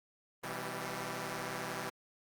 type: chord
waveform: 5% pulse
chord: E minor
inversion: second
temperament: equal with one note detuned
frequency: 126.72 / 164.81 / 196 Hz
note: B2 / E3 / G3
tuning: +45 / 0 / 0 cents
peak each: -31 dBFS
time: 0.43-1.9 s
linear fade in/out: 10 ms
effects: Opus 32 kbps